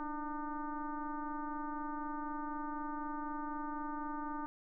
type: tone with frequency modulation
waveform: sine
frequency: 596 Hz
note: D5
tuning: 25 cents sharp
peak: -37 dBFS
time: 0-4.46 s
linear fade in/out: 0 ms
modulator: 304 Hz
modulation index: 2.2
effects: none